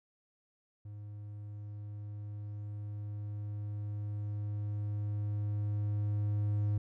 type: tone with level ramp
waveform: triangle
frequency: 103.83 Hz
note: G#2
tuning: in tune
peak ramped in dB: -41 to -26 dBFS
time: 0.85-6.78 s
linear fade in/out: 5 ms
effects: none